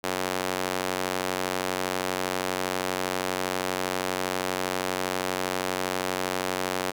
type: tone with high-pass filter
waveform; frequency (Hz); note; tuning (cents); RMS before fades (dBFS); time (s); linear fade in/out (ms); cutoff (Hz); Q
square; 46.25; F#1; 0; -29; 0.03-6.92; 20; 430; 0.73
effects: none